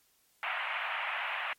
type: band-pass noise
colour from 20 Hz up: white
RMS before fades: -35 dBFS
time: 0.43-1.53 s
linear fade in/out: 0 ms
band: 660 to 2800 Hz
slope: 48 dB/octave
effects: white hiss -69 dBFS RMS until 1.58 s + MP3 64 kbps